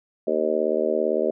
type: harmonic tone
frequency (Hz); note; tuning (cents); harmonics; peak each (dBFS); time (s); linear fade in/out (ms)
77.78; D#2; 0; 3 / 4 / 5 / 6 / 7 / 8; -31 / -31 / -25 / -27 / -26 / -26; 0.27-1.31; 5
effects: none